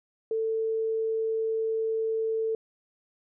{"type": "tone", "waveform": "sine", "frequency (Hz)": 445, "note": "A4", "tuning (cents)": 20, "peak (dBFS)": -25, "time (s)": [0.31, 2.55], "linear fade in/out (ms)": 2, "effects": []}